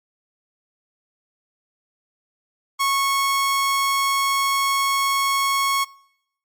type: tone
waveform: sawtooth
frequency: 1100 Hz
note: C#6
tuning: 14 cents flat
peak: -14 dBFS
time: 2.79-5.85 s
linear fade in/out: 20 ms
effects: noise-tail reverb RT60 0.8 s tail -25 dB re dry + MP3 64 kbps